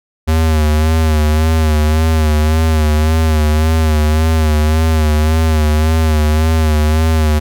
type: tone with vibrato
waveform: square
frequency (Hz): 78.1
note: D#2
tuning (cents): +7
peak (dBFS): -10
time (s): 0.27-7.4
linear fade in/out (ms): 20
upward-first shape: sine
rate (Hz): 1.8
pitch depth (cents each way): 51
effects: none